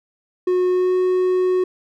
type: tone with pitch glide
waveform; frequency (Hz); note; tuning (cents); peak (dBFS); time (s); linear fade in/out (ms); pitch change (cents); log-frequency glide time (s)
triangle; 363.9 to 367.5; F#4 to F#4; -29 to -12; -13; 0.47-1.64; 5; +17; 0.69-0.94
effects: none